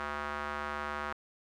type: tone with band-pass filter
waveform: square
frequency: 73.42 Hz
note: D2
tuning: in tune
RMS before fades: -37 dBFS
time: 0-1.13 s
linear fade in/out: 0 ms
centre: 1300 Hz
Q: 2.1
effects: none